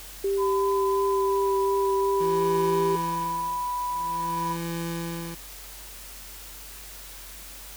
sine tone with vibrato, 392 Hz, G4, in tune, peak -22 dBFS, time 0.24-2.96 s, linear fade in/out 5 ms, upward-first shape sine, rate 2.8 Hz, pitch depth 11 cents each way
sine tone with pitch glide, 1008 to 986.7 Hz, B5 to B5, +35 to -2 cents, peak -26 dBFS, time 0.37-4.57 s, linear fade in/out 50 ms, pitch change -37 cents, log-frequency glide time 1.16-1.4 s
25% pulse tone with tremolo, 168.2 Hz, E3, 35 cents sharp, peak -25 dBFS, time 2.2-5.35 s, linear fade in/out 10 ms, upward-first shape sine, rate 0.48 Hz, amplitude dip 100%
effects added 47 Hz sine -46 dBFS peak until 7.76 s + white hiss -43 dBFS RMS until 7.76 s

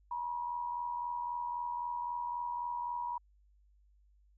sine tone with amplitude modulation, 963 Hz, B5, 44 cents flat, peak -32 dBFS, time 0.11-3.18 s, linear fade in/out 5 ms, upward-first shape sine, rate 83.8 Hz, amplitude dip 55%, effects added 50 Hz sine -63 dBFS peak until 4.37 s

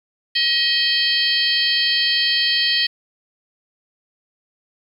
harmonic tone with a mistuned harmonic, 633 Hz, D#5, 30 cents sharp, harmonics 3 / 4 / 5 / 6 / 7 / 8, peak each -23 / -27 / -20 / -27 / -20 / -28 dBFS, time 0.35-2.87 s, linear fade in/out 10 ms, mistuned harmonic 6, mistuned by +79 cents, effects 8-bit

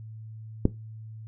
click, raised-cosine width 3 ms, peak -6 dBFS, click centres 0.654 s, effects noise-tail reverb RT60 0.2 s tail -17 dB re dry + added 110 Hz sine -39 dBFS peak until 1.27 s

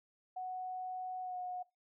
sine tone with pitch glide, 740 to 727.3 Hz, F#5 to F#5, 0 to -30 cents, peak -38 dBFS, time 0.36-1.63 s, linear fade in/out 10 ms, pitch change -30 cents, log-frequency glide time 1.22-1.37 s, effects noise-tail reverb RT60 0.2 s tail -20 dB re dry

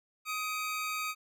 25% pulse tone pair together, 1253 / 2313 Hz, D#6 / D7, +12 / -27 cents, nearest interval major seventh, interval 1061 cents, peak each -30 / -36 dBFS, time 0.25-1.15 s, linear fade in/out 50 ms, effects none

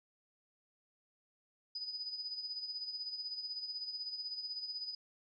sine tone with tremolo, 4978 Hz, D#8, in tune, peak -37 dBFS, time 1.75-4.95 s, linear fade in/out 5 ms, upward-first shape sine, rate 16 Hz, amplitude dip 60%, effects none

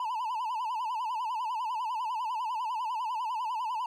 triangle tone with vibrato, 935 Hz, A#5, 5 cents sharp, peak -28 dBFS, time 0-3.86 s, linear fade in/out 2 ms, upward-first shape sine, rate 10 Hz, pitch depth 150 cents each way, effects none

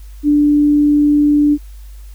sine tone, 293.7 Hz, D4, in tune, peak -8 dBFS, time 0.23-1.58 s, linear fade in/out 50 ms, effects added 50 Hz sine -31 dBFS peak until 2.14 s + white hiss -50 dBFS RMS until 2.14 s

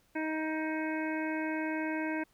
harmonic tone with a mistuned harmonic, 313.8 Hz, D#4, 15 cents sharp, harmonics 1 / 2 / 3 / 5 / 6 / 7 / 8, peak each -33 / -40 / -41 / -40 / -46 / -43 / -47 dBFS, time 0.15-2.24 s, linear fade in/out 10 ms, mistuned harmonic 8, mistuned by +15 cents, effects pink hiss -69 dBFS RMS until 2.33 s

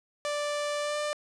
sawtooth tone with pitch glide, 587.3 to 595.2 Hz, D5 to D5, 0 to +23 cents, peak -25 dBFS, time 0.25-1.13 s, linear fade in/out 0 ms, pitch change +23 cents, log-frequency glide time 0.81-0.98 s, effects resampled to 22050 Hz + 9-bit

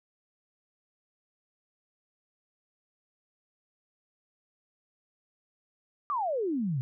sine exponential sweep, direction down, 1216 to 120.8 Hz, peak -27 dBFS, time 6.1-6.81 s, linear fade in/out 0 ms, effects none

